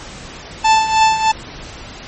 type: tone with tremolo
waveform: 45% pulse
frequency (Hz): 880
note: A5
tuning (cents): 0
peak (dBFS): -7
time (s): 0.64-1.32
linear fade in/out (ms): 10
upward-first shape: triangle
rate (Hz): 3.2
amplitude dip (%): 75
effects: pink hiss -33 dBFS RMS until 2.07 s + MP3 32 kbps